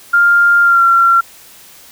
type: tone with pitch glide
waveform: sine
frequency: 1400 to 1368 Hz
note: F6 to F6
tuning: +4 to -36 cents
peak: -6 dBFS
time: 0.13-1.21 s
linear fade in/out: 10 ms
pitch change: -40 cents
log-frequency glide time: 0.62-0.84 s
effects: white hiss -40 dBFS RMS until 1.91 s